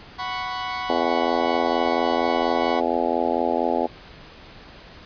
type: chord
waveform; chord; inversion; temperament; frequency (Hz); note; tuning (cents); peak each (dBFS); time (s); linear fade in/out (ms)
sawtooth; F# suspended fourth; none; equal; 740 / 987.8 / 1108.7; F#5 / B5 / C#6; 0 / 0 / 0; -27; 0.18-2.81; 20
type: harmonic tone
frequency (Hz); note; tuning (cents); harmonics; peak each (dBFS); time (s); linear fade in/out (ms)
84.3; E2; +39; 3 / 4 / 5 / 6 / 7 / 8 / 9 / 10; -28 / -28 / -28 / -28 / -28 / -28 / -28 / -28; 0.89-3.87; 10
effects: pink hiss -44 dBFS RMS until 5.05 s + resampled to 11025 Hz